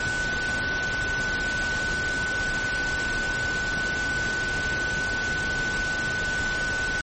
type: tone in noise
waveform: sine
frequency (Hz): 1496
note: F#6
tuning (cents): +19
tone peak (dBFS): -25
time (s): 0-7.01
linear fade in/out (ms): 2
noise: pink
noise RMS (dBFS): -31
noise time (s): 0-7.01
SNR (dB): +3
effects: MP3 32 kbps